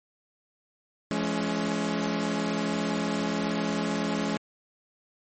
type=tone cluster; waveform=sawtooth; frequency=170.2 / 211.3 / 278.7 Hz; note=F3 / G#3 / C#4; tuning=-44 / +30 / +9 cents; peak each=-29 / -25 / -27 dBFS; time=1.11-4.37 s; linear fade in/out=0 ms; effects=MP3 32 kbps